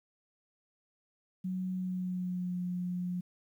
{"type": "tone with pitch glide", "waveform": "sine", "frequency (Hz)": [185, 179.11], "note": ["F#3", "F3"], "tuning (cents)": [0, 44], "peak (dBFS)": -32, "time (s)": [1.44, 3.21], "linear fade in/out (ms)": 10, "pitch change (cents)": -56, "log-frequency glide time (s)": [1.72, 2.58], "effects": ["11-bit"]}